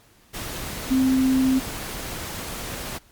sine tone in noise, 261.6 Hz, C4, in tune, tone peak -16 dBFS, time 0.9-1.6 s, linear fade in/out 20 ms, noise pink, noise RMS -32 dBFS, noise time 0.33-2.99 s, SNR +13 dB, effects pink hiss -56 dBFS RMS until 3.11 s + MP3 96 kbps

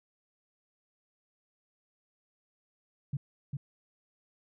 sine tone with echo, 140 Hz, C#3, 18 cents sharp, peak -29 dBFS, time 3.13-3.17 s, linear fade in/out 5 ms, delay 400 ms, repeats 1, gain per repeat -3 dB, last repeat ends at 3.57 s, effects none

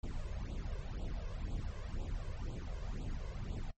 brown noise with flanger, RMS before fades -40 dBFS, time 0.03-3.71 s, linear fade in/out 5 ms, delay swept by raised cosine 0.26 to 1.96 ms, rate 2 Hz, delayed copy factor +0.95, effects noise-tail reverb RT60 0.1 s tail -20 dB re dry + MP3 32 kbps

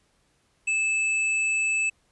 sine tone with hard clipping, 2620 Hz, E7, 11 cents flat, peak -23 dBFS, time 0.67-1.9 s, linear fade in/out 10 ms, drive 16 dB, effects pink hiss -67 dBFS RMS until 2.11 s + resampled to 24000 Hz

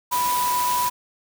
sine tone in noise, 986 Hz, B5, 3 cents flat, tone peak -20 dBFS, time 0.11-0.9 s, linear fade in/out 20 ms, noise white, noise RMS -28 dBFS, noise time 0.11-0.9 s, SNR +5 dB, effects none

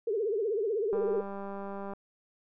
sine tone with vibrato, 426.9 Hz, G#4, 48 cents sharp, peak -27 dBFS, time 0.07-1.21 s, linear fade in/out 5 ms, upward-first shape triangle, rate 16 Hz, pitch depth 200 cents each way
click train, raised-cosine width 1 ms, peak -27 dBFS, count 200, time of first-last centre 0.93-1.935 s, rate 198 Hz
effects none

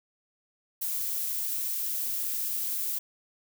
violet noise, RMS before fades -31 dBFS, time 0.81-2.99 s, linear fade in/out 10 ms, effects none

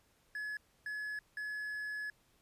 triangle tone bursts at uneven times, 1700 Hz, G#6, 40 cents sharp, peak -36 dBFS, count 3, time 0.35-0.57 / 0.86-1.19 / 1.37-2.1 s, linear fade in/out 2 ms, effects pink hiss -71 dBFS RMS until 2.41 s + resampled to 32000 Hz

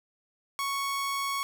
sawtooth tone, 1108.7 Hz, C#6, in tune, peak -25 dBFS, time 0.59-1.43 s, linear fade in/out 0 ms, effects none

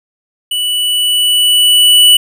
square tone with level ramp, 2960 Hz, F#7, in tune, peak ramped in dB -14 to -3 dBFS, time 0.51-2.17 s, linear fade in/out 5 ms, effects none

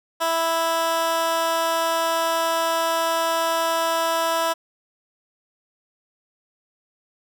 15% pulse tone with high-pass filter, 329.6 Hz, E4, in tune, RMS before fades -22 dBFS, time 0.2-4.54 s, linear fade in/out 20 ms, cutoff 720 Hz, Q 1.2, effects none

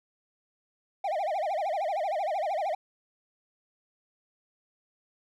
triangle tone with vibrato, 700 Hz, F5, 4 cents sharp, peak -25 dBFS, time 1.04-2.75 s, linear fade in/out 5 ms, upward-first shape sine, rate 13 Hz, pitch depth 260 cents each way, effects none

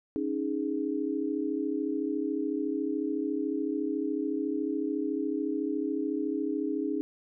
sine chord, C# suspended second, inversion none, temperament equal, 277.2 / 311.1 / 415.3 Hz, C#4 / D#4 / G#4, 0 / 0 / 0 cents, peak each -32 / -31 / -34 dBFS, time 0.16-7.01 s, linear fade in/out 0 ms, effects none

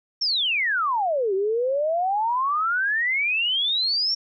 sine exponential two-way sweep, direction down then up, 5588 to 374.8 to 5588 Hz, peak -20 dBFS, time 0.21-4.15 s, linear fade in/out 10 ms, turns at 1.34 s, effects none

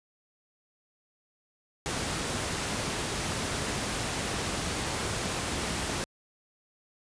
pink noise, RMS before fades -31 dBFS, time 1.86-6.04 s, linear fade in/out 0 ms, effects high-pass 60 Hz 12 dB/octave + resampled to 22050 Hz

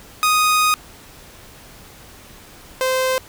sawtooth tone pair in turn, 1244.5 / 518.4 Hz, D#6 / C5, 0 / -16 cents, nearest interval octave + minor third, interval 1516 cents, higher first, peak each -10 / -13 dBFS, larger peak first, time 0.23-0.74 / 2.81-3.18 s, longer first, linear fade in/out 0 ms, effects pink hiss -43 dBFS RMS until 3.28 s

